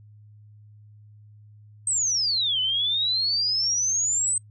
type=exponential two-way sweep; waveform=sine; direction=down then up; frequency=8390 to 2984 to 8260 Hz; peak=-21 dBFS; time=1.87-4.38 s; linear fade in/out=2 ms; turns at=2.6 s; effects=noise-tail reverb RT60 0.1 s tail -24 dB re dry + added 105 Hz sine -47 dBFS peak until 4.5 s